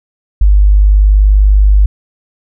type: tone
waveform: sine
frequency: 50.3 Hz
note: G1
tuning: 45 cents sharp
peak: -3 dBFS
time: 0.41-1.86 s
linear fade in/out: 5 ms
effects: none